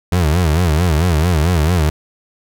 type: tone with vibrato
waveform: 30% pulse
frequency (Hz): 82.41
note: E2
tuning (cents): 0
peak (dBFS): -9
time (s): 0.12-1.9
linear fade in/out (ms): 5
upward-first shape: sine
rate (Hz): 4.5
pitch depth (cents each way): 180
effects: none